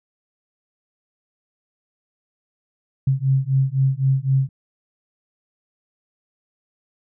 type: beating tone pair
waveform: sine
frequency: 132.3 / 136.2 Hz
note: C3 / C#3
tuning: +20 / -30 cents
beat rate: 3.9 Hz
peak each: -19 dBFS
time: 3.07-4.49 s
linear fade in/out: 5 ms
effects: none